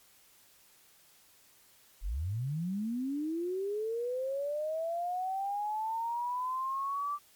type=linear sweep; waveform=sine; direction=up; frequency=34.65 to 1174.7 Hz; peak=-31 dBFS; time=2.01-7.19 s; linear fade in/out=50 ms; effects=white hiss -62 dBFS RMS until 7.35 s + MP3 96 kbps